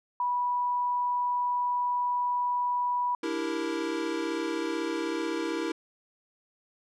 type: tone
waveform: sine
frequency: 980 Hz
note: B5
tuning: 14 cents flat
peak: -25 dBFS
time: 0.2-3.15 s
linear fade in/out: 2 ms
type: chord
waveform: square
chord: E half-diminished seventh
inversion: third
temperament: equal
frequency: 293.7 / 329.6 / 392 / 466.2 Hz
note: D4 / E4 / G4 / Bb4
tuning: 0 / 0 / 0 / 0 cents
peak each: -38 / -32 / -38 / -36 dBFS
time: 3.23-5.72 s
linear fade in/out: 5 ms
effects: low-pass 6000 Hz 12 dB/octave